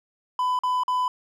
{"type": "tone bursts", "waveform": "triangle", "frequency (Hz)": 1002, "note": "B5", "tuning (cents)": 25, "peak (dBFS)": -19, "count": 3, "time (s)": [0.39, 1.08], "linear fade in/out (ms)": 2, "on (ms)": 200, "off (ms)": 45, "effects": []}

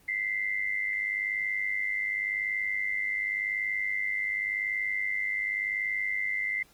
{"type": "tone pair together", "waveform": "sine", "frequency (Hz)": [1986.1, 2087], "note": ["B6", "C7"], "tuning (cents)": [9, -5], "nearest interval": "minor second", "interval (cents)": 86, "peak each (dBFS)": [-33, -29], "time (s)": [0.08, 6.63], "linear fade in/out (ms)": 5, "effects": ["pink hiss -60 dBFS RMS until 6.73 s", "Opus 24 kbps"]}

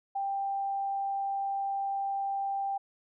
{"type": "tone", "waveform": "sine", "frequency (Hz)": 789, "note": "G5", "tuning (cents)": 11, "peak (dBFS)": -29, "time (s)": [0.15, 2.78], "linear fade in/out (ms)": 10, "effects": []}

